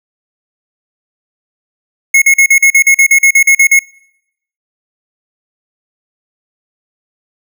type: tone bursts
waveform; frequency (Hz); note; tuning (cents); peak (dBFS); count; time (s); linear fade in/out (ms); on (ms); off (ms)
square; 2174; C#7; -34; -4; 14; 2.14-3.792; 5; 79; 42
effects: noise-tail reverb RT60 0.8 s tail -25 dB re dry